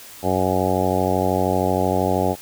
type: harmonic tone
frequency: 92.9 Hz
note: F#2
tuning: 7 cents sharp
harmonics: 1 / 2 / 3 / 4 / 5 / 6 / 7 / 8 / 9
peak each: -26 / -26 / -26 / -26 / -26 / -26 / -26 / -26 / -26 dBFS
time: 0.22-2.36 s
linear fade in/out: 50 ms
effects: white hiss -41 dBFS RMS until 2.41 s